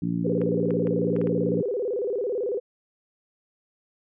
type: harmonic tone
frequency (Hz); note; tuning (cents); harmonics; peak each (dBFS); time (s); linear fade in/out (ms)
57.3; A#1; -29; 2 / 3 / 4 / 5 / 6; -35 / -26 / -32 / -29 / -41; 0.02-1.62; 5
type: tone with vibrato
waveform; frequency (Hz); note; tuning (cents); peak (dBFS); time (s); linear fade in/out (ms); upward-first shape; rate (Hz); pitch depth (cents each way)
sine; 445.6; A4; +22; -24; 0.24-2.6; 20; square; 18; 180
type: clicks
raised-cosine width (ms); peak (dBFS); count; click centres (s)
0.5; -25; 6; 0.416 / 0.707 / 0.871 / 1.164 / 1.215 / 1.272
effects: none